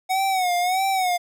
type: tone with vibrato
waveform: square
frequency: 740 Hz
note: F#5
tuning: in tune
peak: -20 dBFS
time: 0.09-1.18 s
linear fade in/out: 20 ms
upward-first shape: sine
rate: 1.6 Hz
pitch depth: 87 cents each way
effects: none